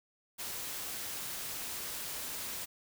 white noise, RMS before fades -40 dBFS, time 0.38-2.66 s, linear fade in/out 20 ms, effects none

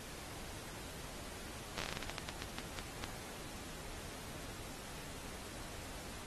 slowing click train, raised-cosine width 0.2 ms, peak -21 dBFS, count 17, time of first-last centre 1.78-3.04 s, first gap 10 ms, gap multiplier 1.24, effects pink hiss -49 dBFS RMS until 6.26 s + AAC 32 kbps

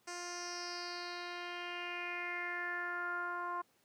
10% pulse tone with low-pass filter sweep, 351.5 Hz, F4, 11 cents sharp, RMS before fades -41 dBFS, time 0.07-3.62 s, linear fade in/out 10 ms, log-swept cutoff 7100 to 1100 Hz, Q 4.9, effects pink hiss -72 dBFS RMS until 3.84 s + high-pass 150 Hz 12 dB/octave

